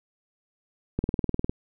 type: click train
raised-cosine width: 3 ms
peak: -12 dBFS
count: 11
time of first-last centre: 0.99-1.495 s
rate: 19.8 Hz
effects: none